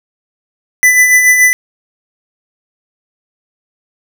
square tone with tremolo, 1996 Hz, B6, 18 cents sharp, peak -4 dBFS, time 0.83-1.53 s, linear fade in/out 0 ms, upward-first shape sine, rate 7 Hz, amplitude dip 45%, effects none

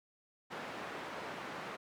white band-pass noise, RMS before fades -44 dBFS, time 0.5-1.77 s, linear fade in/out 20 ms, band 160 to 1500 Hz, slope 12 dB/octave, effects none

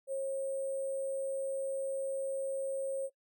sine tone with sample-and-hold, 540 Hz, C#5, 45 cents flat, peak -32 dBFS, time 0.07-3.1 s, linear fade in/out 50 ms, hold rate 8820 Hz, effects noise-tail reverb RT60 0.1 s tail -23 dB re dry

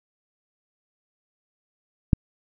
click, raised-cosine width 5 ms, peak -3 dBFS, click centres 2.132 s, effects none

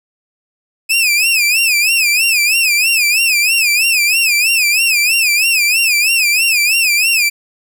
sawtooth tone with vibrato, 2541 Hz, D#7, 36 cents sharp, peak -7 dBFS, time 0.89-7.3 s, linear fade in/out 20 ms, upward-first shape sine, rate 3.1 Hz, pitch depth 150 cents each way, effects none

